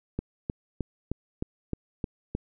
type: click train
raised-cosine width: 3 ms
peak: -16 dBFS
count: 8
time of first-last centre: 0.19-2.35 s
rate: 3.24 Hz
effects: none